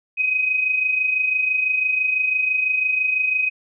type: tone pair together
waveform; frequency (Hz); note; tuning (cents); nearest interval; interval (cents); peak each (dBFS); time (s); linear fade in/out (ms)
sine; 2494 / 2520; D#7 / D#7; +3 / +21; unison; 18; -26 / -18; 0.17-3.5; 20
effects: none